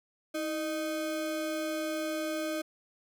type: ring-modulated tone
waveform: square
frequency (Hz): 466.2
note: A#4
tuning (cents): 0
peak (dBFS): -29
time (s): 0.34-2.62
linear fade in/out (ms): 10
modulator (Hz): 147
effects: none